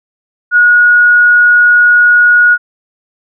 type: tone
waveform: sine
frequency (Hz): 1450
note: F#6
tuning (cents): -35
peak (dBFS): -3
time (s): 0.51-2.58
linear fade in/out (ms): 50
effects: none